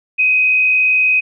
sine tone with frequency modulation, 2517 Hz, D#7, 19 cents sharp, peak -10 dBFS, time 0.18-1.21 s, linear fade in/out 20 ms, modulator 61.2 Hz, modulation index 0.57, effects none

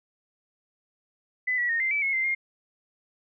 sine tone with pitch steps, 2007 / 1937 / 1847 / 2085 / 2306 / 2178 / 2081 / 2125 Hz, B6 / B6 / A#6 / C7 / D7 / C#7 / C7 / C7, +27 / -34 / -16 / -7 / -32 / -31 / -10 / +26 cents, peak -23 dBFS, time 1.47-2.35 s, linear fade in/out 10 ms, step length 110 ms, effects none

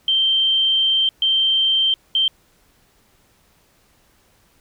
sine tone bursts at uneven times, 3136 Hz, G7, in tune, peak -14 dBFS, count 3, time 0.08-1.09 / 1.22-1.94 / 2.15-2.28 s, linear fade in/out 2 ms, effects pink hiss -58 dBFS RMS until 4.6 s

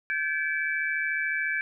sine tone cluster, 1556 / 1710 / 2309 Hz, G6 / A6 / D7, -13 / -50 / -30 cents, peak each -30 dBFS, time 0.1-1.61 s, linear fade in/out 0 ms, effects none

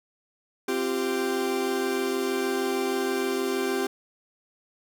40% pulse chord, C suspended fourth, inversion none, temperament equal with one note detuned, 261.6 / 345.6 / 392 Hz, C4 / F4 / G4, 0 / -18 / 0 cents, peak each -30 / -31 / -26 dBFS, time 0.68-3.87 s, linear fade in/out 5 ms, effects none

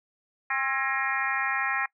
harmonic tone with a mistuned harmonic, 267.4 Hz, C4, 38 cents sharp, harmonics 3 / 4 / 5 / 6 / 7 / 8 / 9, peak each -34 / -33 / -33 / -33 / -30 / -35 / -35 dBFS, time 0.5-1.86 s, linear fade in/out 5 ms, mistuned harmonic 6, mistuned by +61 cents, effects noise-tail reverb RT60 0.1 s tail -22 dB re dry

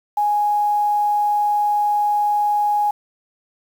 sine tone, 830.6 Hz, G#5, in tune, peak -15 dBFS, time 0.17-2.91 s, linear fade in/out 5 ms, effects 7-bit

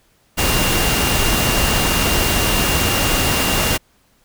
sine tone in noise, 2794 Hz, F7, in tune, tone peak -24 dBFS, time 0.37-3.78 s, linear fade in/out 20 ms, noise pink, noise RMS -17 dBFS, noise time 0.37-3.78 s, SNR -10 dB, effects pink hiss -58 dBFS RMS until 4.24 s

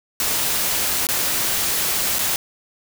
white noise with dropouts, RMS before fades -21 dBFS, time 0.2-2.36 s, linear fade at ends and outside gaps 1 ms, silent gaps 1.069-1.088 / 2.186-2.191 s, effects none

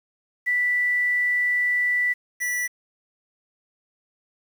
sine / square tone pair in turn, 1970 / 1961.7 Hz, B6 / B6, -5 / -12 cents, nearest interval unison, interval 7 cents, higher first, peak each -19 / -24 dBFS, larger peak first, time 0.46-2.14 / 2.4-2.68 s, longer first, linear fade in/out 20 ms, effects 8-bit

